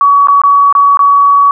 sine tone with dropouts, 1131 Hz, C#6, 34 cents sharp, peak -3 dBFS, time 0.01-1.51 s, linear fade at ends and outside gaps 1 ms, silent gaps 0.272-0.284 / 0.417-0.436 / 0.726-0.751 / 0.972-0.992 s, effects none

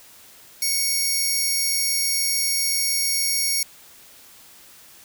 10% pulse tone pair together, 2217 / 5586 Hz, C#7 / F8, 0 / -1 cents, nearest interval octave + major third, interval 1599 cents, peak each -16 dBFS, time 0.62-3.63 s, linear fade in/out 2 ms, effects white hiss -48 dBFS RMS until 5.04 s

